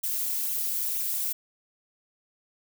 violet noise with flanger, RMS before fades -29 dBFS, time 0.03-1.33 s, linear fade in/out 10 ms, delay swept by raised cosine 0.3 to 3.7 ms, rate 2.1 Hz, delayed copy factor +0.6, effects none

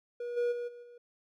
triangle tone with level steps, 481.1 Hz, B4, 45 cents flat, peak -33 / -25 / -32 / -44 / -48 dBFS, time 0.2-0.98 s, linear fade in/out 5 ms, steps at 0.36 / 0.51 / 0.67 / 0.82 s, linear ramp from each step 20 ms, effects none

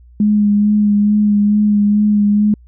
sine tone with vibrato, 207.7 Hz, G#3, in tune, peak -9 dBFS, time 0.2-2.54 s, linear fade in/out 2 ms, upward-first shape sine, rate 2.3 Hz, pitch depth 21 cents each way, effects added 60 Hz sine -40 dBFS peak until 2.67 s

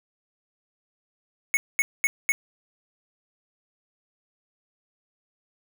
square tone bursts, 2202 Hz, C#7, 12 cents flat, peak -19 dBFS, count 4, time 1.54-2.32 s, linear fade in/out 0 ms, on 30 ms, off 220 ms, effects none

